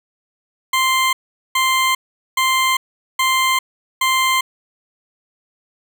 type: tone bursts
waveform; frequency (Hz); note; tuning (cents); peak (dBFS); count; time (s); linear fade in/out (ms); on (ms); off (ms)
20% pulse; 1046.5; C6; 0; -9; 5; 0.73-4.41; 5; 400; 420
effects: none